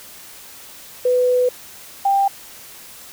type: tone pair in turn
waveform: sine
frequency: 498.2 / 790.8 Hz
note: B4 / G5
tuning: +15 / +15 cents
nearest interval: minor sixth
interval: 800 cents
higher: second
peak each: -13 dBFS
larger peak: neither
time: 1.05-1.49 / 2.05-2.28 s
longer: first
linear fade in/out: 5 ms
effects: white hiss -40 dBFS RMS until 3.12 s